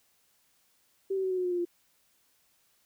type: tone with pitch steps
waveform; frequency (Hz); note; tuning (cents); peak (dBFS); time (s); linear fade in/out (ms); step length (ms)
sine; 387.8 / 381.8 / 375.9 / 370.1 / 364.3 / 358.7 / 353.2 / 347.7; G4 / G4 / F#4 / F#4 / F#4 / F4 / F4 / F4; -19 / -46 / +27 / 0 / -27 / +46 / +20 / -8; -27; 1.1-1.652; 10; 69
effects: white hiss -69 dBFS RMS until 2.85 s